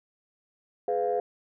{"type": "chord", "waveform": "sine", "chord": "F diminished", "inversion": "first", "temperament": "just", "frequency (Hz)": [419.1, 502.9, 698.5], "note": ["Ab4", "Cb5", "F5"], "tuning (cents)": [16, 31, 0], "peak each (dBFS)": -28, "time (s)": [0.88, 1.2], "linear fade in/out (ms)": 2, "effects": ["tanh soft clip ceiling -17 dBFS"]}